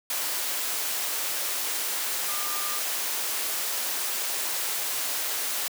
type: tone in noise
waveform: sine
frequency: 1204 Hz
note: D6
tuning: 43 cents sharp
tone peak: -36 dBFS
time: 2.28-2.79 s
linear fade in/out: 2 ms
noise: white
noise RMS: -29 dBFS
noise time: 0.1-5.68 s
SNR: -10 dB
effects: high-pass 400 Hz 12 dB/octave